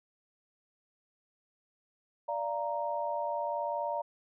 sine chord, Bb major, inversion first, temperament equal with one note detuned, 587.3 / 688 / 932.3 Hz, D5 / F5 / Bb5, 0 / -26 / 0 cents, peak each -35 / -37 / -34 dBFS, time 2.28-4.02 s, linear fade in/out 10 ms, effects none

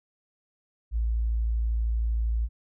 sine tone, 56.4 Hz, A1, 44 cents sharp, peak -23 dBFS, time 0.91-2.49 s, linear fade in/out 50 ms, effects none

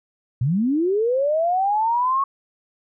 sine linear sweep, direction up, 111.7 to 1108.7 Hz, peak -17 dBFS, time 0.41-2.24 s, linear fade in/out 5 ms, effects none

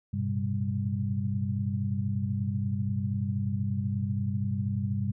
sine tone cluster, 99.9 / 116 / 128.3 / 198.6 Hz, G2 / A#2 / C3 / G3, +33 / -8 / -34 / +23 cents, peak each -30 / -37 / -33 / -32 dBFS, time 0.13-5.12 s, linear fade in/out 10 ms, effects none

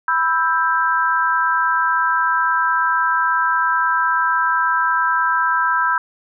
sine chord, E minor, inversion second, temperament just, 988.9 / 1318.5 / 1582.2 Hz, B5 / E6 / G6, +2 / 0 / +16 cents, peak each -19 dBFS, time 0.08-5.98 s, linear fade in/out 2 ms, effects none

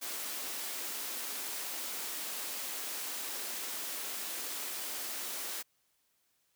white high-pass noise, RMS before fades -39 dBFS, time 0.01-5.63 s, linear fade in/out 20 ms, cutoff 240 Hz, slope 24 dB/octave, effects white hiss -75 dBFS RMS until 6.55 s

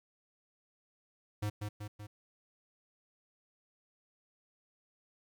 square tone with echo, 104.5 Hz, G#2, 11 cents sharp, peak -33 dBFS, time 1.42-1.5 s, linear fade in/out 10 ms, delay 190 ms, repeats 3, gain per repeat -4 dB, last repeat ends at 2.07 s, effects 12-bit

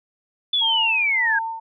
sine linear sweep, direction down, 3500 to 1581 Hz, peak -17 dBFS, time 0.53-1.39 s, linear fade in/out 5 ms
sine tone with tremolo, 902 Hz, A5, 43 cents sharp, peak -23 dBFS, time 0.61-1.6 s, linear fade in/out 10 ms, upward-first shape sine, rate 1.6 Hz, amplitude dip 90%
effects none

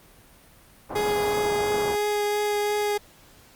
white low-pass noise, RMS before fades -33 dBFS, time 0.89-1.96 s, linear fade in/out 20 ms, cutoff 1100 Hz, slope 24 dB/octave
30% pulse tone with vibrato, 415.3 Hz, G#4, in tune, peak -20 dBFS, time 0.95-2.98 s, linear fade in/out 10 ms, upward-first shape triangle, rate 2.9 Hz, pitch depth 10 cents each way
effects pink hiss -53 dBFS RMS until 3.55 s + Opus 32 kbps

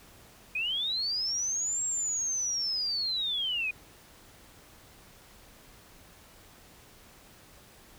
sine linear two-way sweep, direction up then down, 2433 to 7600 to 2433 Hz, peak -28 dBFS, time 0.55-3.71 s, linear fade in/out 5 ms, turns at 1.84 s, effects pink hiss -55 dBFS RMS until 7.98 s

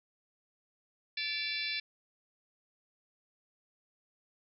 harmonic tone with a mistuned harmonic, 581 Hz, D5, 19 cents flat, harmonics 3 / 4 / 5 / 6 / 7 / 8 / 9, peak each -44 / -37 / -43 / -40 / -40 / -43 / -45 dBFS, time 1.17-1.8 s, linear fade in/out 5 ms, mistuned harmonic 5, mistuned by -110 cents, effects none

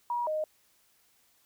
sine tone pair in turn, 959 / 619 Hz, A#5 / D#5, +49 / -9 cents, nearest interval minor sixth, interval 758 cents, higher first, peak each -28 dBFS, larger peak neither, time 0.1-0.27 / 0.27-0.44 s, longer neither, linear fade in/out 2 ms, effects white hiss -67 dBFS RMS until 1.45 s

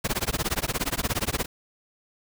pink noise with tremolo, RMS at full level -24 dBFS, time 0.04-1.46 s, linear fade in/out 10 ms, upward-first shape sine, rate 17 Hz, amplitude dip 100%, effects none

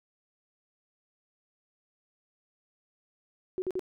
sine tone bursts, 370.1 Hz, F#4, in tune, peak -28 dBFS, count 3, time 3.58-3.794 s, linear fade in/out 0 ms, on 40 ms, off 47 ms, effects none

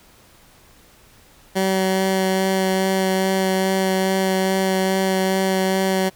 15% pulse tone with vibrato, 190 Hz, F#3, 46 cents sharp, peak -11 dBFS, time 1.55-6.1 s, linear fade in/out 20 ms, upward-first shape sine, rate 2.4 Hz, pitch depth 10 cents each way, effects pink hiss -51 dBFS RMS until 6.15 s

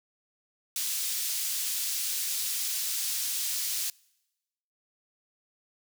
pink high-pass noise, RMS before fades -31 dBFS, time 0.76-3.9 s, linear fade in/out 2 ms, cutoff 4800 Hz, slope 12 dB/octave, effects noise-tail reverb RT60 1.0 s tail -26 dB re dry

